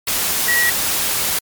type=tone in noise; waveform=sine; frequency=1921 Hz; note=B6; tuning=48 cents flat; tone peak=-14 dBFS; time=0.48-0.7 s; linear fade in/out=5 ms; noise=white; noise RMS=-19 dBFS; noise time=0.07-1.39 s; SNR=+2 dB; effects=MP3 96 kbps